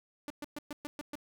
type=tone bursts; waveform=sawtooth; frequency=293.7 Hz; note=D4; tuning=in tune; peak=-34 dBFS; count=7; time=0.28-1.154 s; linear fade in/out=0 ms; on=22 ms; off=120 ms; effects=none